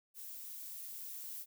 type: noise with level ramp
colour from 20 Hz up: violet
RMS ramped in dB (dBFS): -48 to -45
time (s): 0.14-1.46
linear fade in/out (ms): 50
effects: none